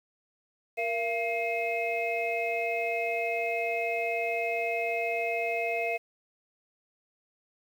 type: tone cluster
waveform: sine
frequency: 466.7 / 680 / 2126 / 2556 Hz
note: A#4 / F5 / C7 / D#7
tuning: +2 / -46 / +27 / +46 cents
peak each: -33 / -30 / -35 / -33 dBFS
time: 0.77-5.98 s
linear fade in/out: 20 ms
effects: tanh soft clip ceiling -18 dBFS + 9-bit